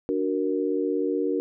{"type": "chord", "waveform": "sine", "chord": "D augmented", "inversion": "none", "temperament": "equal", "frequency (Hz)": [293.7, 370, 466.2], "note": ["D4", "F#4", "A#4"], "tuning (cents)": [0, 0, 0], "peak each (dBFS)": -27, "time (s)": [0.09, 1.4], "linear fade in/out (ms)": 0, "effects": []}